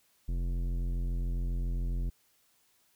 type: tone with tanh clipping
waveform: sine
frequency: 43.65 Hz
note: F1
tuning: in tune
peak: -31 dBFS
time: 0.28-2.1 s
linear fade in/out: 10 ms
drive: 14 dB
effects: white hiss -69 dBFS RMS until 2.95 s